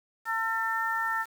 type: harmonic tone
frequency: 450.2 Hz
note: A4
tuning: 40 cents sharp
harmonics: 2 / 3 / 4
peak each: -32 / -31 / -30 dBFS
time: 0.25-1.26 s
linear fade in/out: 50 ms
effects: 8-bit